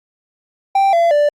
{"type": "tone with pitch steps", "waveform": "triangle", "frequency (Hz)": [784, 678.6, 587.3], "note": ["G5", "F5", "D5"], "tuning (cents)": [0, -50, 0], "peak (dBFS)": -8, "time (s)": [0.75, 1.29], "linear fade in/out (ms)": 5, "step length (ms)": 180, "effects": ["Opus 48 kbps"]}